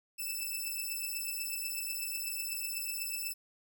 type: beating tone pair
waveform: 5% pulse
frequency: 2632 / 2640.1 Hz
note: E7 / E7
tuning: -3 / +2 cents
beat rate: 8.1 Hz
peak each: -29 dBFS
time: 0.18-3.34 s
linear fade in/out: 20 ms
effects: none